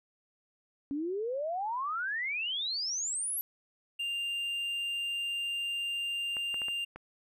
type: exponential sweep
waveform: sine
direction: up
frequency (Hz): 273 to 11930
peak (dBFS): -31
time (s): 0.91-3.41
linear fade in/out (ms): 0
type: tone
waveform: triangle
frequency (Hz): 2794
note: F7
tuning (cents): 0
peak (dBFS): -30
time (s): 3.99-6.85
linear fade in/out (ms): 10
type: clicks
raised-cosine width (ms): 0.5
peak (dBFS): -29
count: 5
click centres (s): 6.368 / 6.543 / 6.618 / 6.684 / 6.96
effects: none